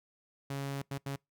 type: tone bursts at uneven times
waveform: sawtooth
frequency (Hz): 138.59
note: C#3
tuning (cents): 0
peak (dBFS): -31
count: 3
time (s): 0.5-0.82 / 0.91-0.98 / 1.06-1.16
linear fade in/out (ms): 5
effects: noise-tail reverb RT60 0.2 s tail -26 dB re dry